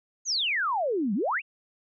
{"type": "exponential two-way sweep", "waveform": "sine", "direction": "down then up", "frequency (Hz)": [6780, 185.6, 2892], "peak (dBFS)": -24, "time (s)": [0.25, 1.42], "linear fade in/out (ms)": 50, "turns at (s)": 1.14, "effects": []}